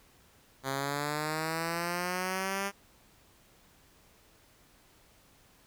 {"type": "linear sweep", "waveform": "5% pulse", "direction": "up", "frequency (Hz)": [133.3, 200], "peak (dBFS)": -20, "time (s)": [0.63, 2.72], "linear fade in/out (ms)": 50, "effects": ["pink hiss -62 dBFS RMS until 5.66 s"]}